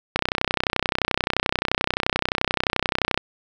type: click train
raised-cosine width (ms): 0.3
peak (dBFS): -3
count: 96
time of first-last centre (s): 0.16-3.176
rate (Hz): 31.5
effects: none